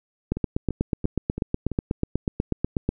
two click trains, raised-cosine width 3 ms, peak -16 / -9 dBFS, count 5 / 22, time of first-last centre 0.37-1.717 / 0.32-2.89 s, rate 2.97 / 8.17 Hz, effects none

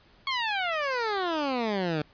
15% pulse exponential sweep, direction down, 1107 to 146.83 Hz, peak -20 dBFS, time 0.27-2.02 s, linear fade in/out 2 ms, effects pink hiss -59 dBFS RMS until 2.13 s + resampled to 11025 Hz

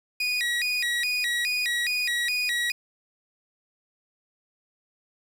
30% pulse tone with vibrato, 2175 Hz, C#7, 33 cents flat, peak -21 dBFS, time 0.2-2.72 s, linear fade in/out 5 ms, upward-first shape square, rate 2.4 Hz, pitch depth 220 cents each way, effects low-pass 12000 Hz 12 dB/octave + 8-bit

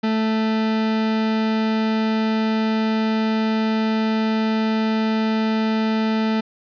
40% pulse tone, 220 Hz, A3, in tune, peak -17 dBFS, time 0.03-6.41 s, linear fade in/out 10 ms, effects resampled to 11025 Hz + 9-bit

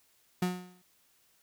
35% pulse tone with exponential decay, 180.8 Hz, F#3, 40 cents flat, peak -23 dBFS, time 0.42-0.82 s, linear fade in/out 5 ms, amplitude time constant 85 ms, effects white hiss -68 dBFS RMS until 1.42 s

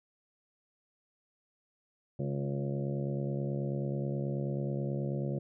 harmonic tone with a mistuned harmonic, 69.3 Hz, C#2, in tune, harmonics 2 / 3 / 4 / 5 / 6 / 7 / 8 / 9 / 10, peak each -33 / -38 / -47 / -40 / -51 / -45 / -42 / -53 / -54 dBFS, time 2.19-5.39 s, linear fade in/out 5 ms, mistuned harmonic 5, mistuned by +29 cents, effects none

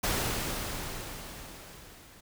pink noise with level ramp, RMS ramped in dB -28 to -54 dBFS, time 0.03-2.21 s, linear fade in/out 10 ms, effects none

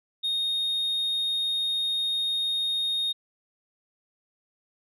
sine tone, 3707 Hz, A#7, 10 cents flat, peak -22 dBFS, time 0.23-3.13 s, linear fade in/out 20 ms, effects tanh soft clip ceiling -23 dBFS

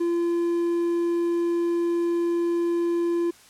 triangle tone, 342.4 Hz, F4, 34 cents flat, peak -19 dBFS, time 0-3.31 s, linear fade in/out 10 ms, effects white hiss -52 dBFS RMS until 3.49 s + low-pass 10000 Hz 12 dB/octave

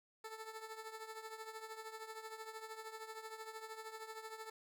15% pulse tone with tremolo, 440.9 Hz, A4, 4 cents sharp, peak -38 dBFS, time 0.24-4.5 s, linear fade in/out 5 ms, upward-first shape triangle, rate 13 Hz, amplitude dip 75%, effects none

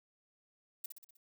violet noise with echo, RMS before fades -40 dBFS, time 0.84-0.86 s, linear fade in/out 5 ms, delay 62 ms, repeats 5, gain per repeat -5 dB, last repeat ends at 1.17 s, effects none

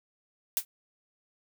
blue noise with exponential decay, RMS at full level -22 dBFS, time 0.57-0.65 s, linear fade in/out 1 ms, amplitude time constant 17 ms, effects none

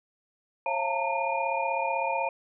sine tone cluster, 541 / 683 / 882 / 918 / 2430 Hz, C#5 / F5 / A5 / A#5 / D#7, -42 / -39 / +4 / -27 / -42 cents, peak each -32 / -33 / -32 / -30 / -34 dBFS, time 0.66-2.29 s, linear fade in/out 2 ms, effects none

